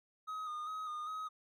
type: tone with vibrato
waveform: triangle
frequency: 1244.5 Hz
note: D#6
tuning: in tune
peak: -37 dBFS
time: 0.27-1.29 s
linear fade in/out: 20 ms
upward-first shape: square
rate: 2.5 Hz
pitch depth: 31 cents each way
effects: none